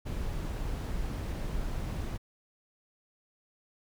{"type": "noise", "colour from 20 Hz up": "brown", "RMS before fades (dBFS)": -34, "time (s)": [0.05, 2.18], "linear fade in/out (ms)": 20, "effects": []}